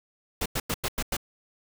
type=noise bursts; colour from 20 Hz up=pink; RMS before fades=-28 dBFS; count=6; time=0.41-1.168 s; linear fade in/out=5 ms; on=48 ms; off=94 ms; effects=none